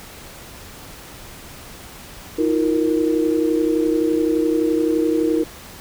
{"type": "chord", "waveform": "sine", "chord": "Eb suspended second", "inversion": "none", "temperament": "equal with one note detuned", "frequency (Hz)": [317.5, 349.2, 466.2], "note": ["Eb4", "F4", "Bb4"], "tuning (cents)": [35, 0, 0], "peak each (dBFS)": [-18, -22, -21], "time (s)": [2.38, 5.44], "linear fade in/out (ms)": 10, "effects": ["pink hiss -39 dBFS RMS until 5.8 s"]}